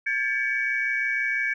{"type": "tone cluster", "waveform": "sine", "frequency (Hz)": [1609, 1735, 2263], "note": ["G6", "A6", "C#7"], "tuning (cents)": [45, -25, 35], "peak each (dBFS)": [-28, -28, -25], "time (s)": [0.06, 1.54], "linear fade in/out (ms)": 10, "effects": ["tanh soft clip ceiling -14 dBFS"]}